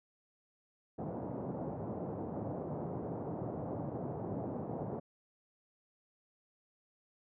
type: band-pass noise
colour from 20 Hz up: pink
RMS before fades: -40 dBFS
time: 0.98-5 s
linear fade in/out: 10 ms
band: 110 to 770 Hz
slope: 24 dB/octave
effects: none